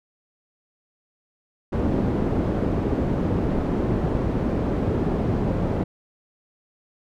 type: low-pass noise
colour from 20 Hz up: white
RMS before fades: -23 dBFS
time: 1.72-5.84 s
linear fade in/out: 10 ms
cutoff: 320 Hz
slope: 12 dB/octave
effects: none